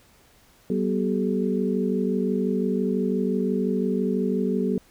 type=tone cluster; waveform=sine; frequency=190.6 / 243.1 / 383.3 / 429.1 Hz; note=G3 / B3 / G4 / A4; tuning=-48 / -27 / -39 / -43 cents; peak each=-25 / -26 / -29 / -28 dBFS; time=0.7-4.78 s; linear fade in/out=2 ms; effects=pink hiss -57 dBFS RMS until 4.9 s